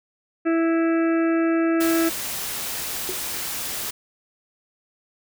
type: harmonic tone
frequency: 329.6 Hz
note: E4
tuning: in tune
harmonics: 1 / 2 / 4 / 5 / 6 / 7 / 8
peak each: -18 / -28 / -31 / -33 / -39 / -40 / -40 dBFS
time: 0.45-2.1 s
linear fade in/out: 20 ms
type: noise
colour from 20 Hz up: white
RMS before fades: -29 dBFS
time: 1.8-3.91 s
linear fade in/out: 10 ms
type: tone with exponential decay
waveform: sine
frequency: 370 Hz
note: F#4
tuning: in tune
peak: -24 dBFS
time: 3.09-3.21 s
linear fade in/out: 0 ms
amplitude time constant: 24 ms
effects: none